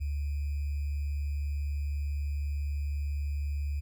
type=tone with sample-and-hold; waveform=sine; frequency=72 Hz; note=D2; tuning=34 cents flat; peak=-29 dBFS; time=0-3.81 s; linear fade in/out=20 ms; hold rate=2450 Hz; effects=none